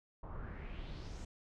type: noise with low-pass filter sweep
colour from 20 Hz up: brown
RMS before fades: -45 dBFS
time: 0.23-1.25 s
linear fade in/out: 5 ms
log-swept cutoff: 980 to 7600 Hz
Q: 3
effects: none